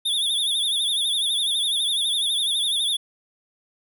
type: tone with vibrato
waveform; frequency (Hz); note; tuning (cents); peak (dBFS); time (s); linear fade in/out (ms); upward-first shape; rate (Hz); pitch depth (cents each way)
square; 3520; A7; 0; -21; 0.05-2.97; 10; triangle; 12; 120
effects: none